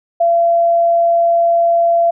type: tone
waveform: sine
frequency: 680 Hz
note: F5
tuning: 46 cents flat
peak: -9 dBFS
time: 0.2-2.11 s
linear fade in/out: 10 ms
effects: none